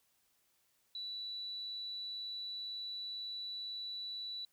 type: tone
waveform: sine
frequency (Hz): 3951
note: B7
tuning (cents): 0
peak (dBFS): -40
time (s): 0.95-4.45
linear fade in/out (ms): 2
effects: white hiss -75 dBFS RMS until 4.52 s